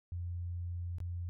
sine tone with dropouts, 87.31 Hz, F2, in tune, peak -36 dBFS, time 0.12-1.29 s, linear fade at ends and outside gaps 0 ms, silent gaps 0.984-1.003 s, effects none

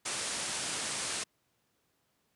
white low-pass noise, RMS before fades -36 dBFS, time 0.05-1.24 s, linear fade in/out 10 ms, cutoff 10000 Hz, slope 96 dB/octave, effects pink hiss -75 dBFS RMS until 2.35 s + high-pass 100 Hz 12 dB/octave

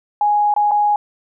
sine tone with dropouts, 830.6 Hz, G#5, in tune, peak -12 dBFS, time 0.21-0.96 s, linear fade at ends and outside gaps 2 ms, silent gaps 0.54-0.563 / 0.711-0.716 s, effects none

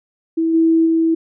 sine tone with level steps, 326.5 Hz, E4, 17 cents flat, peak -14 / -10 / -12 dBFS, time 0.37-1.15 s, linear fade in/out 10 ms, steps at 0.53 / 0.85 s, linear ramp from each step 20 ms, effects none

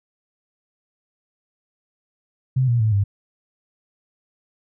sine tone with pitch steps, 130 / 119.21 / 109.32 / 100.24 Hz, C3 / A#2 / A2 / G2, -11 / +39 / -11 / +39 cents, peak -15 dBFS, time 2.56-3.04 s, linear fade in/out 10 ms, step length 120 ms, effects none

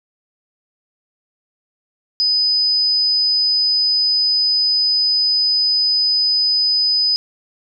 sine tone, 5000 Hz, D#8, 8 cents sharp, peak -13 dBFS, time 2.2-7.16 s, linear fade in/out 0 ms, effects none

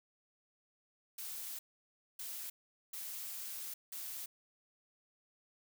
blue noise bursts at uneven times, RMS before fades -44 dBFS, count 4, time 1.18-1.59 / 2.19-2.5 / 2.93-3.74 / 3.92-4.26 s, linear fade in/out 5 ms, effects none

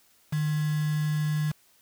sine tone with quantisation, 152.1 Hz, D#3, 39 cents flat, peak -24 dBFS, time 0.32-1.52 s, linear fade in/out 10 ms, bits 6, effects white hiss -62 dBFS RMS until 1.81 s

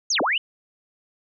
sine linear two-way sweep, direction down then up, 6820 to 216.1 to 3083 Hz, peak -19 dBFS, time 0.1-0.38 s, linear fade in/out 5 ms, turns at 0.21 s, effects none

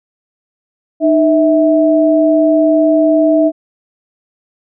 sine tone pair together, 307 / 650.5 Hz, D#4 / E5, -23 / -23 cents, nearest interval octave + minor second, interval 1300 cents, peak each -10 dBFS, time 1-3.52 s, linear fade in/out 50 ms, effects none

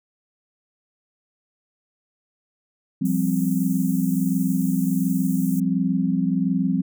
sine chord, F suspended second, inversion none, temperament equal, 174.61 / 196 / 261.6 Hz, F3 / G3 / C4, 0 / 0 / 0 cents, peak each -23 dBFS, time 3.01-6.82 s, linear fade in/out 10 ms
white high-pass noise, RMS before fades -38 dBFS, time 3.05-5.6 s, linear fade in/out 5 ms, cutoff 6500 Hz, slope 48 dB/octave
effects none

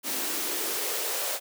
white noise with high-pass filter sweep, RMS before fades -30 dBFS, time 0.03-1.4 s, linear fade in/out 50 ms, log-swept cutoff 260 to 570 Hz, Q 3.5, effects none

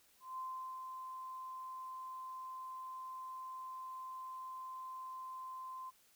sine tone with ADSR envelope, 1037 Hz, C6, 16 cents flat, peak -40 dBFS, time 0.2-5.91 s, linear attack 180 ms, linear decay 400 ms, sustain -4 dB, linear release 24 ms, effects white hiss -69 dBFS RMS until 6.15 s

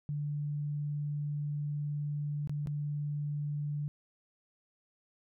sine tone with dropouts, 146.83 Hz, D3, in tune, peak -32 dBFS, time 0.09-3.88 s, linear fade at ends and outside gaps 0 ms, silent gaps 2.474-2.495 / 2.661-2.672 s, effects none

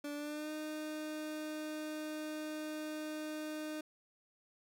30% pulse tone with pitch glide, 291.1 to 307.3 Hz, D4 to D#4, -15 to -21 cents, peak -37 dBFS, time 0.04-3.81 s, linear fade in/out 5 ms, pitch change +94 cents, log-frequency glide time 0.14-0.51 s, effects none

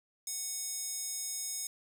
square tone with high-pass filter, 740 Hz, F#5, in tune, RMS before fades -38 dBFS, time 0.27-1.67 s, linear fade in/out 2 ms, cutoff 7000 Hz, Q 2.4, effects none

